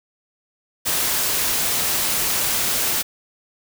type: noise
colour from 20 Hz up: white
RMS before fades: -21 dBFS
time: 0.85-3.03 s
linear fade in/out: 20 ms
effects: none